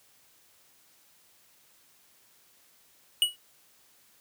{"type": "tone with exponential decay", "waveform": "square", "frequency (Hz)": 2921, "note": "F#7", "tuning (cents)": -23, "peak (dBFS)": -17, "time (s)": [3.22, 3.36], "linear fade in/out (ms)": 1, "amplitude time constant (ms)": 30, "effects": ["white hiss -62 dBFS RMS until 4.2 s", "high-pass 60 Hz 12 dB/octave"]}